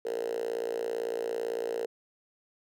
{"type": "tone with high-pass filter", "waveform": "5% pulse", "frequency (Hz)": 57.9, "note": "A#1", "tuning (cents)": -11, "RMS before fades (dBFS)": -33, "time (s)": [0.05, 1.86], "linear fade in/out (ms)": 5, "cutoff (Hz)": 450, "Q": 9.8, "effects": []}